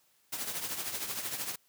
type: noise with tremolo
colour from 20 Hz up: white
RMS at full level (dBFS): -34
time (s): 0.32-1.56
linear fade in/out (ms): 10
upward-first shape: triangle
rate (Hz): 13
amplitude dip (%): 65
effects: white hiss -69 dBFS RMS until 1.68 s + high-pass 80 Hz 12 dB/octave